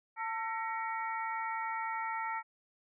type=harmonic tone with a mistuned harmonic; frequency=448.4 Hz; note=A4; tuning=33 cents sharp; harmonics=2 / 3 / 4 / 5; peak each=-36 / -40 / -42 / -44 dBFS; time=0.16-2.43 s; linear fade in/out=50 ms; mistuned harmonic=4; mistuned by=+89 cents; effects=none